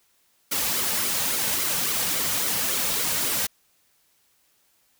white noise with flanger, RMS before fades -25 dBFS, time 0.51-3.47 s, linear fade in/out 10 ms, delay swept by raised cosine 1.1 to 3 ms, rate 3.6 Hz, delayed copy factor -0.55, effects white hiss -65 dBFS RMS until 4.99 s

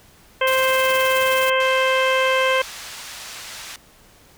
harmonic tone, 523.3 Hz, C5, in tune, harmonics 1 / 2 / 3 / 4 / 5 / 6, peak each -19 / -22 / -24 / -25 / -26 / -27 dBFS, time 0.41-2.62 s, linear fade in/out 5 ms
white noise with tremolo, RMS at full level -28 dBFS, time 0.47-1.5 s, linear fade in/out 2 ms, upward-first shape triangle, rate 19 Hz, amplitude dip 55%
white band-pass noise, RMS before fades -36 dBFS, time 1.6-3.76 s, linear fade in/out 2 ms, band 750 to 6400 Hz, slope 12 dB/octave
effects pink hiss -51 dBFS RMS until 4.37 s

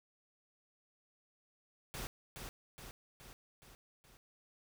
pink noise with echo, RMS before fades -43 dBFS, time 1.94-2.07 s, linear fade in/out 0 ms, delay 420 ms, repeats 5, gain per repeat -4 dB, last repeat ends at 4.17 s, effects none

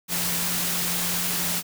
sine tone in noise, 175.6 Hz, F3, 10 cents sharp, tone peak -34 dBFS, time 0.08-1.63 s, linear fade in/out 50 ms, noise white, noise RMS -26 dBFS, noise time 0.08-1.63 s, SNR -11 dB, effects none

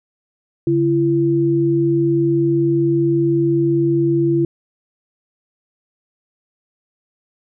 sine tone pair together, 141.7 / 337.4 Hz, C#3 / E4, +38 / +40 cents, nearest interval octave + minor third, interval 1502 cents, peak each -19 / -14 dBFS, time 0.67-4.45 s, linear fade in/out 2 ms, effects none

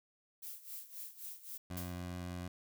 violet noise with tremolo, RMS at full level -45 dBFS, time 0.42-1.58 s, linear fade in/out 10 ms, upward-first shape sine, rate 3.8 Hz, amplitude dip 80%
20% pulse tone with vibrato, 89 Hz, F2, 33 cents sharp, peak -36 dBFS, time 1.7-2.48 s, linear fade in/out 5 ms, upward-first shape triangle, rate 6.9 Hz, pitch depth 9 cents each way
blue noise with exponential decay, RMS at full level -42 dBFS, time 1.77-2.07 s, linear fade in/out 2 ms, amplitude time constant 65 ms
effects none

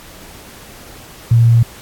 sine tone, 116.54 Hz, A#2, in tune, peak -6 dBFS, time 1.31-1.63 s, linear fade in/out 5 ms, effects pink hiss -38 dBFS RMS until 1.81 s + AAC 64 kbps

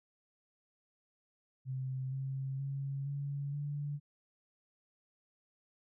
sine tone with pitch steps, 131 / 134.37 / 137.83 / 141.38 / 145.02 Hz, C3 / C3 / C#3 / C#3 / D3, +2 / +46 / -10 / +34 / -22 cents, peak -35 dBFS, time 1.65-4 s, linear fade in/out 50 ms, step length 470 ms, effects none

